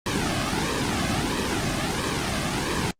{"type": "noise with flanger", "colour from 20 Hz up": "pink", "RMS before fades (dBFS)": -24, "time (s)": [0.06, 2.91], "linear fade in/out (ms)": 2, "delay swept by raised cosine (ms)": [1.4, 2.18], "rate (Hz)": 1.5, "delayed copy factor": -0.85, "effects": ["low-pass 7000 Hz 12 dB/octave", "Opus 32 kbps"]}